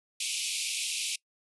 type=band-pass noise; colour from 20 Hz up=pink; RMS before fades=-33 dBFS; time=0.2-1.16 s; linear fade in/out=5 ms; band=2300 to 11000 Hz; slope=96 dB/octave; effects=noise-tail reverb RT60 0.1 s tail -23 dB re dry